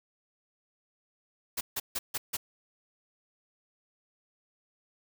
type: noise bursts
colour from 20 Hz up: white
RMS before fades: -32 dBFS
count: 5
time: 1.57-2.37 s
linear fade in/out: 10 ms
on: 40 ms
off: 150 ms
effects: none